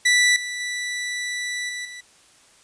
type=tone with level steps; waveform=sawtooth; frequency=1969 Hz; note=B6; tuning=6 cents flat; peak=-11 / -24 / -22 / -25 / -32 dBFS; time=0.05-2.01 s; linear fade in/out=10 ms; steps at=0.36 / 0.6 / 1.69 / 1.85 s; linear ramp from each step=2 ms; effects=white hiss -54 dBFS RMS until 2.63 s + resampled to 22050 Hz